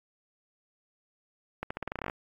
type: accelerating click train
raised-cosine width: 0.5 ms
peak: -18 dBFS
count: 13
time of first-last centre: 1.63-2.098 s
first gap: 75 ms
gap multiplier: 0.87
effects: AAC 48 kbps

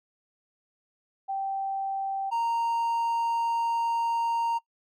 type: tone pair in turn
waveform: sine / triangle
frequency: 780 / 927.6 Hz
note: G5 / A#5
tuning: -9 / -9 cents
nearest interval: minor third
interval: 300 cents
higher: second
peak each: -27 / -22 dBFS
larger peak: second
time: 1.28-2.31 / 2.31-4.59 s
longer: second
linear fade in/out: 20 ms
effects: noise-tail reverb RT60 0.1 s tail -22 dB re dry + MP3 64 kbps

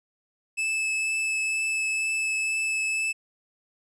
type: tone with vibrato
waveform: 45% pulse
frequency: 2615 Hz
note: E7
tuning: 15 cents flat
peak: -24 dBFS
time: 0.57-3.13 s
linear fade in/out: 20 ms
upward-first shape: triangle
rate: 2.1 Hz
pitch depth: 10 cents each way
effects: resampled to 24000 Hz

